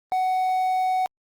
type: tone with quantisation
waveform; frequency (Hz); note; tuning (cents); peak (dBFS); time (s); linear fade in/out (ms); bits
triangle; 745; F#5; +12; -18; 0.12-1.06; 0; 8
effects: Opus 32 kbps